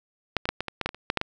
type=clicks; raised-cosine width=0.3 ms; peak=-6 / -13 / -7 / -12 / -15 / -11 / -9 / -16 / -26 / -7 / -7 / -11 dBFS; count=12; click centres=0.367 / 0.455 / 0.49 / 0.606 / 0.683 / 0.813 / 0.86 / 0.891 / 0.946 / 1.101 / 1.173 / 1.214 s; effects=none